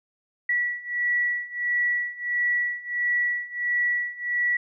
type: beating tone pair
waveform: sine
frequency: 1942 / 1943.5 Hz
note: B6 / B6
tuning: -30 / -28 cents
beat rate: 1.5 Hz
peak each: -27 / -25 dBFS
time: 0.49-4.57 s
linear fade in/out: 5 ms
effects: none